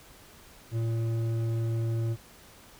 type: tone with hard clipping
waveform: triangle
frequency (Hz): 114.2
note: A#2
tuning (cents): -35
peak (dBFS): -28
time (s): 0.71-2.17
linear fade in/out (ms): 50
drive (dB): 12
effects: pink hiss -53 dBFS RMS until 2.79 s